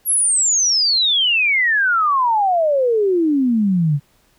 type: exponential sweep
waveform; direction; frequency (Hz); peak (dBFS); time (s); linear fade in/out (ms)
sine; down; 11650 to 137.6; -13; 0.05-4; 50
effects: pink hiss -58 dBFS RMS until 4.38 s